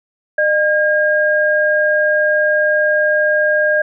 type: tone pair together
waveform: sine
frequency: 607 / 1620.5 Hz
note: D#5 / G#6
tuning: -43 / -43 cents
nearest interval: octave + perfect fourth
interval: 1700 cents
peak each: -14 dBFS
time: 0.38-3.82 s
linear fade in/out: 5 ms
effects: none